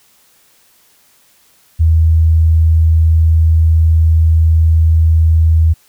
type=tone; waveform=sine; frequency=80.7 Hz; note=E2; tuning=36 cents flat; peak=-6 dBFS; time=1.79-5.74 s; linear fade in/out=20 ms; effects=white hiss -51 dBFS RMS until 5.88 s